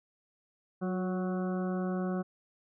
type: harmonic tone with a mistuned harmonic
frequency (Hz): 185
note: F#3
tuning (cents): 0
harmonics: 1 / 2 / 3 / 4 / 6 / 7 / 8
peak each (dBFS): -31 / -37 / -41 / -43 / -47 / -48 / -49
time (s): 0.81-2.23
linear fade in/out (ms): 20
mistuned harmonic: 2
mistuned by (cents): -32
effects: none